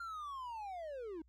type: linear sweep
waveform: triangle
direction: down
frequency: 1400 to 302 Hz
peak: -40 dBFS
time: 0-1.22 s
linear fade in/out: 5 ms
effects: added 60 Hz sine -64 dBFS peak until 1.28 s